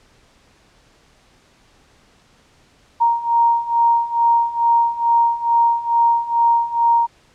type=beating tone pair; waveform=sine; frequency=932.3 / 934.6 Hz; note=A#5 / A#5; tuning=0 / +4 cents; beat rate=2.3 Hz; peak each=-18 / -15 dBFS; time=3-7.07 s; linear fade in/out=20 ms; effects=pink hiss -54 dBFS RMS until 7.34 s + low-pass 7000 Hz 12 dB/octave